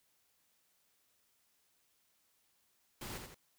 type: noise with echo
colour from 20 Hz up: pink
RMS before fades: -45 dBFS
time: 3.01-3.18 s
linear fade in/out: 5 ms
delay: 83 ms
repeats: 2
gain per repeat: -5 dB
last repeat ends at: 3.346 s
effects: white hiss -75 dBFS RMS until 3.58 s